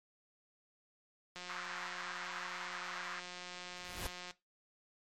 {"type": "click train", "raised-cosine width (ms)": 0.2, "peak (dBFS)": -29, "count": 529, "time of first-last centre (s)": [1.36, 4.31], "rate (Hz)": 179}
{"type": "band-pass noise", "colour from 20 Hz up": "pink", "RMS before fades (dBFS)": -45, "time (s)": [1.48, 3.21], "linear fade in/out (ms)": 20, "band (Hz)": [1100, 1900], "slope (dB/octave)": 24}
{"type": "noise with exponential growth", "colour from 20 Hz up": "pink", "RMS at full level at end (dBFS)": -38, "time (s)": [3.66, 4.07], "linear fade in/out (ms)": 5, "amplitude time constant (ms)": 87}
{"effects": ["noise-tail reverb RT60 0.2 s tail -17 dB re dry", "MP3 64 kbps"]}